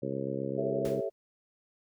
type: harmonic tone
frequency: 67.8 Hz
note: C#2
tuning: 38 cents flat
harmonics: 2 / 3 / 4 / 5 / 6 / 7 / 8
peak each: -39 / -39 / -39 / -39 / -39 / -39 / -39 dBFS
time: 0.02-1.01 s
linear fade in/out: 10 ms
type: chord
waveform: sine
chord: A dominant seventh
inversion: third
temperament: equal with one note detuned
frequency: 392 / 442.5 / 554.4 / 659.3 Hz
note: G4 / A4 / C#5 / E5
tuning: 0 / +10 / 0 / 0 cents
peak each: -36 dBFS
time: 0.57-1.1 s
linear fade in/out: 20 ms
type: noise with exponential decay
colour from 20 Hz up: pink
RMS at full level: -41 dBFS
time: 0.85-1.12 s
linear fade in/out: 0 ms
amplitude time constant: 57 ms
effects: none